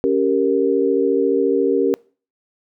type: chord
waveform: sine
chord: G diminished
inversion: second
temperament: equal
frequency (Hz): 277.2 / 392 / 466.2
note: Db4 / G4 / Bb4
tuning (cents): 0 / 0 / 0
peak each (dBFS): -20 / -18 / -18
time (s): 0.04-1.94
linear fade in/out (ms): 0
effects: noise-tail reverb RT60 0.4 s tail -25 dB re dry